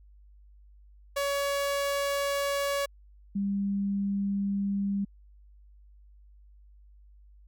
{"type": "tone pair in turn", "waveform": ["sawtooth", "sine"], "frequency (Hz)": [563, 199.05], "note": ["C#5", "G3"], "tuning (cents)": [27, 27], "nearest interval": "octave + tritone", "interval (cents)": 1800, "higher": "first", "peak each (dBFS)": [-23, -26], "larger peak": "first", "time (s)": [[1.16, 2.86], [3.35, 5.05]], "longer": "neither", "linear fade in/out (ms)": 10, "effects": ["added 50 Hz sine -52 dBFS peak until 7.47 s"]}